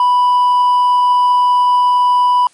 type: tone with hard clipping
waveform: sine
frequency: 987.8 Hz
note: B5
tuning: in tune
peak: -9 dBFS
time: 0-2.47 s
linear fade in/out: 2 ms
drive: 2 dB
effects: white hiss -50 dBFS RMS until 2.53 s + MP3 48 kbps